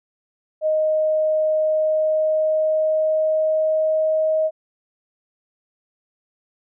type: tone with pitch glide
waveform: sine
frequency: 622.3 to 629.2 Hz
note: D#5 to D#5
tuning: 0 to +19 cents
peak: -16 dBFS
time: 0.61-4.51 s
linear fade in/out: 50 ms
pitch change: +19 cents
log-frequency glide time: 1.6-4.39 s
effects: none